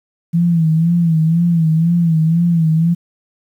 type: tone with vibrato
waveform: sine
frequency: 165.4 Hz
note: E3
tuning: 6 cents sharp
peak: -10 dBFS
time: 0.33-2.95 s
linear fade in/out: 20 ms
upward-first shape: sine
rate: 2 Hz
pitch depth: 78 cents each way
effects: 8-bit